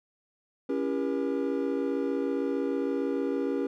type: chord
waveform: triangle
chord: C# diminished seventh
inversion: none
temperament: just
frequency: 277.2 / 332.6 / 399.1 / 479 Hz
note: C#4 / E4 / G4 / Bb4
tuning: 0 / +16 / +31 / +47 cents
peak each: -28 / -34 / -30 / -31 dBFS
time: 0.69-3.67 s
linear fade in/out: 5 ms
effects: none